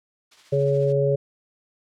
blue noise with tremolo, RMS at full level -40 dBFS, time 0.31-0.93 s, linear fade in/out 10 ms, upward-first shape triangle, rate 14 Hz, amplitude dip 55%
harmonic tone, 139.8 Hz, C#3, 15 cents sharp, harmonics 1 / 3 / 4, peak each -22 / -22 / -22 dBFS, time 0.52-1.16 s, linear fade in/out 10 ms
effects low-pass 4000 Hz 12 dB/octave

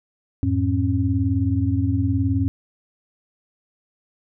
sine tone cluster, 88 / 107.1 / 271.4 Hz, F2 / A2 / C#4, +14 / -46 / -36 cents, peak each -22 dBFS, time 0.43-2.48 s, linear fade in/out 0 ms, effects none

